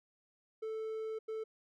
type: tone bursts at uneven times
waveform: triangle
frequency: 440 Hz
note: A4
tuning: in tune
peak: -35 dBFS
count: 2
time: 0.62-1.19 / 1.28-1.44 s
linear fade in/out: 10 ms
effects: none